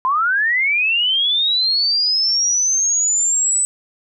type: linear sweep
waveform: sine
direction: up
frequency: 1003 to 8040 Hz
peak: -14 dBFS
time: 0.05-3.65 s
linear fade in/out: 0 ms
effects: none